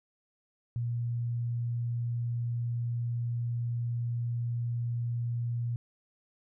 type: tone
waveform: sine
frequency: 118.8 Hz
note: A#2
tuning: 33 cents sharp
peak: -29 dBFS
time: 0.76-5.76 s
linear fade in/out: 0 ms
effects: none